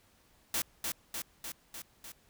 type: noise with echo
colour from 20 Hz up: white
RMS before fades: -32 dBFS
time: 0.54-0.62 s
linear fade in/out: 2 ms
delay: 300 ms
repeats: 5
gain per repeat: -3 dB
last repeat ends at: 2.12 s
effects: pink hiss -66 dBFS RMS until 2.29 s